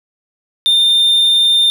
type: tone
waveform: triangle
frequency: 3611 Hz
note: A7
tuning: 44 cents sharp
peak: -7 dBFS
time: 0.66-1.7 s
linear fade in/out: 0 ms
effects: none